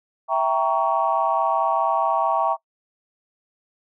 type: chord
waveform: sine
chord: E diminished seventh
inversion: none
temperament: equal with one note detuned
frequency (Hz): 659.3 / 784 / 932.3 / 1118.4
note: E5 / G5 / Bb5 / Db6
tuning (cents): 0 / 0 / 0 / +15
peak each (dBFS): -23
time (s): 0.28-2.57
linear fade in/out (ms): 50
effects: noise-tail reverb RT60 0.1 s tail -23 dB re dry + tanh soft clip ceiling -7 dBFS